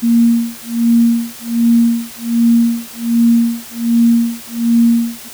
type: tone with tremolo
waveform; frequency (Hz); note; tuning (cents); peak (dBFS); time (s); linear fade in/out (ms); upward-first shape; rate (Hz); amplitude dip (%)
sine; 233.1; A#3; 0; -6; 0.02-5.29; 20; sine; 1.3; 100
effects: white hiss -33 dBFS RMS until 5.33 s